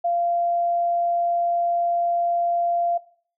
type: tone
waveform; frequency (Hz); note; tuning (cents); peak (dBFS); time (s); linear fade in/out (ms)
sine; 691; F5; -19; -19; 0.04-2.98; 10
effects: noise-tail reverb RT60 0.5 s tail -19 dB re dry